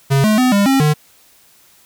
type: tone with pitch steps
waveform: square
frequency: 137.1 / 214.4 / 253.4 / 201.2 / 269.3 / 151 Hz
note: C#3 / A3 / B3 / G3 / C#4 / D3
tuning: -19 / -45 / +45 / +45 / -50 / +48 cents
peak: -11 dBFS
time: 0.1-0.94 s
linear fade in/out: 20 ms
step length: 140 ms
effects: white hiss -50 dBFS RMS until 1.85 s